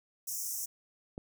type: high-pass noise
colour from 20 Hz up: pink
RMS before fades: -37 dBFS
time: 0.27-0.66 s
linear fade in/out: 10 ms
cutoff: 5500 Hz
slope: 96 dB/octave
type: click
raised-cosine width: 2 ms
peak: -27 dBFS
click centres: 1.179 s
effects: none

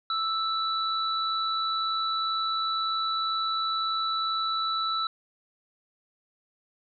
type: tone pair together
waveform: sine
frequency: 1318.5 / 3951 Hz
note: E6 / B7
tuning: 0 / 0 cents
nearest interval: octave + perfect fifth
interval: 1900 cents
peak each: -27 / -30 dBFS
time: 0.1-5.07 s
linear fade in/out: 2 ms
effects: none

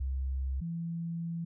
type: tone pair in turn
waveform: sine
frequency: 66.3 / 167.74 Hz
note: C2 / E3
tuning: +23 / +30 cents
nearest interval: octave + major third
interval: 1607 cents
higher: second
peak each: -30 / -33 dBFS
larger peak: first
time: 0-0.61 / 0.61-1.45 s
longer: second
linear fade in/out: 10 ms
effects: none

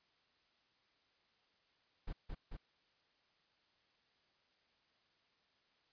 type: noise with echo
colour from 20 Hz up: brown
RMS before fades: -42 dBFS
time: 2.07-2.13 s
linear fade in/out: 10 ms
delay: 220 ms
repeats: 2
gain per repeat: -2 dB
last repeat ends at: 2.57 s
effects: white hiss -75 dBFS RMS until 5.92 s + resampled to 11025 Hz

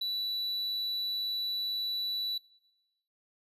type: tone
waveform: triangle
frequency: 3951 Hz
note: B7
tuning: in tune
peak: -29 dBFS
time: 0.01-2.38 s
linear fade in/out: 5 ms
effects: noise-tail reverb RT60 1.0 s tail -22 dB re dry + resampled to 32000 Hz

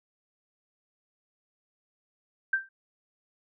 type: tone with exponential decay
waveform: sine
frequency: 1568 Hz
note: G6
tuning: in tune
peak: -19 dBFS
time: 2.53-2.69 s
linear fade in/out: 5 ms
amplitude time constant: 34 ms
effects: none

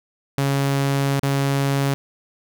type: tone with dropouts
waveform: sawtooth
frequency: 138.59 Hz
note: C#3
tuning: in tune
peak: -14 dBFS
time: 0.38-1.94 s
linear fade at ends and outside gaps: 0 ms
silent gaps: 1.196-1.231 s
effects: none

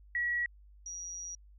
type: tone pair in turn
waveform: sine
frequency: 1923 / 5762 Hz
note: B6 / F#8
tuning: -47 / -47 cents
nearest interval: octave + perfect fifth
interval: 1900 cents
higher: second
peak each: -29 / -39 dBFS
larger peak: first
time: 0.15-0.46 / 0.86-1.35 s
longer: second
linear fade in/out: 2 ms
effects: added 50 Hz sine -54 dBFS peak until 1.58 s

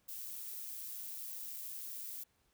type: noise with amplitude modulation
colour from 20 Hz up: violet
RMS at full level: -43 dBFS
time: 0.08-2.24 s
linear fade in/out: 10 ms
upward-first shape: sine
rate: 120 Hz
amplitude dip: 40%
effects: pink hiss -75 dBFS RMS until 2.53 s

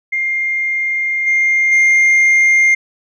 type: tone with level steps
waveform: sine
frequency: 2113 Hz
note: C7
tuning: 16 cents sharp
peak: -14 / -9 / -5 dBFS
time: 0.12-2.75 s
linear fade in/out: 10 ms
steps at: 1.26 / 1.71 s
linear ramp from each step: 20 ms
effects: tanh soft clip ceiling -7 dBFS

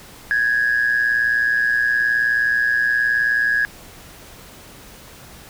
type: tone with amplitude modulation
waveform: sine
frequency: 1661.2 Hz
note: G#6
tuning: in tune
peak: -11 dBFS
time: 0.31-3.65 s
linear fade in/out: 0 ms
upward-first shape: sine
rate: 119 Hz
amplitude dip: 70%
effects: tanh soft clip ceiling -10 dBFS + pink hiss -42 dBFS RMS until 5.49 s

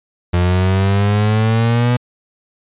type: exponential sweep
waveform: 35% pulse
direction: up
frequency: 87.2 to 123.47 Hz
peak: -10 dBFS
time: 0.33-1.97 s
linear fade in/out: 10 ms
effects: resampled to 8000 Hz

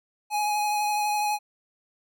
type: tone with vibrato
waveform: square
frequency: 837 Hz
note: G#5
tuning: 13 cents sharp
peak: -24 dBFS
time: 0.3-1.39 s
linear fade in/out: 50 ms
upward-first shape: triangle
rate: 12 Hz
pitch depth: 19 cents each way
effects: none

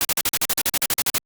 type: noise bursts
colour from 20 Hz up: white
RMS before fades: -20 dBFS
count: 15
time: 0.01-1.181 s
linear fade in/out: 0 ms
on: 37 ms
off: 44 ms
effects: Opus 48 kbps

